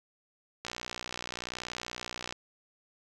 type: click train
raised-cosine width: 0.2 ms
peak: -19 dBFS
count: 103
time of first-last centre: 0.65-2.325 s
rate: 60.9 Hz
effects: none